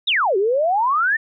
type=exponential two-way sweep; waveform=sine; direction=down then up; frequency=3951 to 370 to 1848 Hz; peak=-15 dBFS; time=0.07-1.17 s; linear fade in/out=10 ms; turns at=0.37 s; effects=none